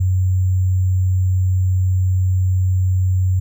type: tone with sample-and-hold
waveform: sine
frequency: 92.6 Hz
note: F#2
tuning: 2 cents sharp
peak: -13 dBFS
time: 0-3.4 s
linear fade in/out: 10 ms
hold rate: 7350 Hz
effects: none